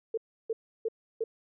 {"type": "tone bursts", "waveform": "sine", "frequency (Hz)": 449, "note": "A4", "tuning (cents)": 35, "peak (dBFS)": -27, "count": 4, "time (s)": [0.14, 1.24], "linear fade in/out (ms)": 5, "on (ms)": 35, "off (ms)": 320, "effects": []}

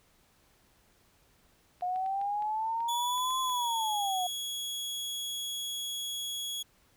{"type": "clicks", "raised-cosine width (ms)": 0.3, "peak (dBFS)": -36, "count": 9, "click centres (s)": [1.81, 1.96, 2.062, 2.214, 2.423, 2.805, 3.18, 3.306, 3.496]}
{"type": "linear two-way sweep", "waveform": "sine", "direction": "up then down", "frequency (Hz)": [714, 1046.5, 714], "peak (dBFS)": -29, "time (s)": [1.82, 4.27], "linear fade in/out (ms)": 5, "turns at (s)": 3.4}
{"type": "tone with pitch glide", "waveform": "sawtooth", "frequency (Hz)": [3424, 3340], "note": ["A7", "G#7"], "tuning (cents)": [-48, 9], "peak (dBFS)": -31, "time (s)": [2.88, 6.63], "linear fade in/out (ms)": 10, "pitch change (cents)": -43, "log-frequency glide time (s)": [3.15, 3.92]}
{"effects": ["pink hiss -66 dBFS RMS until 6.96 s"]}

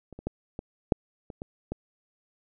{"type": "clicks", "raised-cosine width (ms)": 2, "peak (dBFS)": [-30, -28, -16, -21, -6, -26, -23, -18], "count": 8, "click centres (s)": [0.127, 0.19, 0.27, 0.591, 0.922, 1.302, 1.419, 1.72], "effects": []}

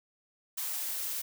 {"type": "noise with high-pass filter sweep", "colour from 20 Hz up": "blue", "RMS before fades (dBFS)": -35, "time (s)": [0.57, 1.22], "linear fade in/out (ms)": 10, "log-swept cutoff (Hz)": [900, 330], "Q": 1.7, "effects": []}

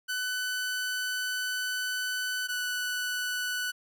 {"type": "tone pair in turn", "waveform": "sawtooth", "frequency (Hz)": [1500, 1486.2], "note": ["F#6", "F#6"], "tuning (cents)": [23, 7], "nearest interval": "unison", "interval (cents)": 16, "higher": "first", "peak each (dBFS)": -26, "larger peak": "neither", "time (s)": [[0.08, 2.48], [2.48, 3.72]], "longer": "first", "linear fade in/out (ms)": 20, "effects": []}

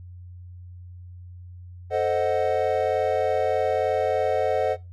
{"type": "chord", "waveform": "triangle", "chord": "A diminished seventh", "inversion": "none", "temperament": "equal", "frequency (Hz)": [440, 523.3, 622.3, 740], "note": ["A4", "C5", "Eb5", "Gb5"], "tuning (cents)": [0, 0, 0, 0], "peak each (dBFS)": -24, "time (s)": [1.9, 4.77], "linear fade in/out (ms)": 50, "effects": ["noise-tail reverb RT60 0.2 s tail -17 dB re dry", "added 89 Hz sine -39 dBFS peak until 4.92 s"]}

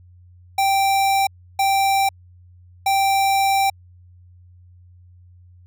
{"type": "tone bursts at uneven times", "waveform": "square", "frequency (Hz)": 783, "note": "G5", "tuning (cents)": -2, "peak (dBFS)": -16, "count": 3, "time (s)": [[0.58, 1.27], [1.59, 2.09], [2.86, 3.7]], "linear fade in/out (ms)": 5, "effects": ["added 89 Hz sine -45 dBFS peak until 5.66 s"]}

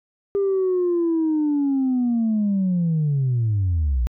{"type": "linear sweep", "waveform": "sine", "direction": "down", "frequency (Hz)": [401.8, 55], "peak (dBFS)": -16, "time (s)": [0.35, 4.07], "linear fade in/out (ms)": 0, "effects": ["tanh soft clip ceiling -15 dBFS"]}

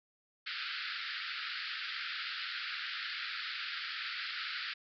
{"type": "band-pass noise", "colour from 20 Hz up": "pink", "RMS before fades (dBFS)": -40, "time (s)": [0.46, 4.74], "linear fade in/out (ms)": 10, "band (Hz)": [1300, 4900], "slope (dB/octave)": 96, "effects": []}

